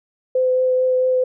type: tone with vibrato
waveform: sine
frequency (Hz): 511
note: C5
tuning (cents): -41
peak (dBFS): -14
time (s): 0.35-1.24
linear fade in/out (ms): 5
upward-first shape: triangle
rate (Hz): 4.5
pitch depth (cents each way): 11
effects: none